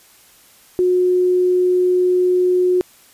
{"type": "tone", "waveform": "sine", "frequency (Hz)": 362.8, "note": "F#4", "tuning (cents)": -34, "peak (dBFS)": -12, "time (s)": [0.79, 2.81], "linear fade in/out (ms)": 0, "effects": ["white hiss -49 dBFS RMS until 3.13 s", "resampled to 32000 Hz"]}